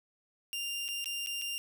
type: tone with dropouts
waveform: sawtooth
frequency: 2794 Hz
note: F7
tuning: in tune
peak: -31 dBFS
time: 0.53-1.58 s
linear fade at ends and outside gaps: 0 ms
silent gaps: 0.881-0.887 / 1.043-1.058 / 1.262-1.271 / 1.415-1.42 s
effects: none